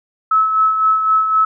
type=tone with tremolo; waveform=sine; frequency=1297 Hz; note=E6; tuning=28 cents flat; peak=-9 dBFS; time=0.31-1.45 s; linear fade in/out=5 ms; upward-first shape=sine; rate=3.9 Hz; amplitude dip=50%; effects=none